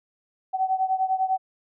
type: beating tone pair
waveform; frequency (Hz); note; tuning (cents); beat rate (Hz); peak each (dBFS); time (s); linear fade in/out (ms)
sine; 755 / 765; F#5 / G5; +35 / -42; 10; -23 / -26; 0.53-1.38; 20
effects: none